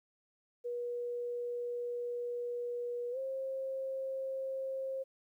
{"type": "tone with pitch glide", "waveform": "sine", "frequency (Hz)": [482.7, 532.5], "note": ["B4", "C5"], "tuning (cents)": [-40, 30], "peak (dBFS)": -35, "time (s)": [0.64, 5.04], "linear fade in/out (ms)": 20, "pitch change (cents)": 170, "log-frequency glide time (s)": [3.11, 3.18], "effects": ["12-bit"]}